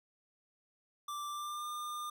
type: tone with pitch glide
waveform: square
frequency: 1174.7 to 1204.9 Hz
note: D6 to D6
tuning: 0 to +44 cents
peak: -39 dBFS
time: 1.08-2.1 s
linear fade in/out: 5 ms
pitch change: +44 cents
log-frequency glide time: 1.29-1.67 s
effects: none